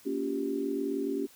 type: chord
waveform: sine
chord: G half-diminished seventh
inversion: first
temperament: just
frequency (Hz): 235.2 / 282.2 / 352.8 / 392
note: Bb3 / Db4 / F4 / G4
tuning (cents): +16 / +31 / +18 / 0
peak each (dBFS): -38 / -32 / -38 / -33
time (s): 0.05-1.27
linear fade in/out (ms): 20
effects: white hiss -57 dBFS RMS until 1.35 s